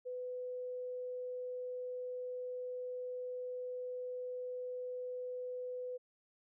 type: tone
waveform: sine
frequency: 500 Hz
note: B4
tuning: 21 cents sharp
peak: -39 dBFS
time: 0.05-5.98 s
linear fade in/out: 20 ms
effects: none